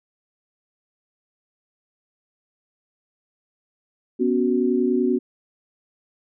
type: chord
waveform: sine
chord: B suspended second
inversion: none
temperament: equal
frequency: 246.9 / 277.2 / 370 Hz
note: B3 / C#4 / F#4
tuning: 0 / 0 / 0 cents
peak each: -21 / -24 / -21 dBFS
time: 4.19-5.19 s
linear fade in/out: 20 ms
effects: none